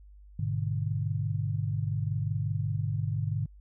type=chord; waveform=sine; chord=G# diminished; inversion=none; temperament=just; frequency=103.83 / 124.59 / 149.51 Hz; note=G#2 / B2 / D3; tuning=0 / +16 / +31 cents; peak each=-30 / -34 / -32 dBFS; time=0.39-3.46 s; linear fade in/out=5 ms; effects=added 50 Hz sine -49 dBFS peak until 3.6 s